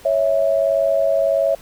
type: tone pair together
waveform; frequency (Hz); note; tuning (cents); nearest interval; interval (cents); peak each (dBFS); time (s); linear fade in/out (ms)
sine; 554.4 / 655.9; C#5 / E5; 0 / -9; minor third; 291; -17; 0.05-1.55; 5
effects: pink hiss -45 dBFS RMS until 1.61 s